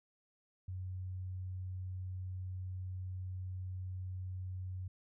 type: tone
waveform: sine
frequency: 92.5 Hz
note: F#2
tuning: in tune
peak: -39 dBFS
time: 0.68-4.88 s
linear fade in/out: 5 ms
effects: none